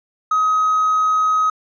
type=tone with hard clipping; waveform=triangle; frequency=1265 Hz; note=D#6; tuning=28 cents sharp; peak=-14 dBFS; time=0.31-1.5 s; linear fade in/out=5 ms; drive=4 dB; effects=resampled to 16000 Hz